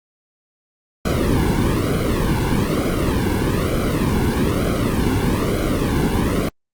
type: noise with flanger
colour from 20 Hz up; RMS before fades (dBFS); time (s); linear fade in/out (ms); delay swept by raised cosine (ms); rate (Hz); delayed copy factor
brown; -18; 1.05-6.49; 5; 1.1 to 1.62; 1.1; -1
effects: Opus 48 kbps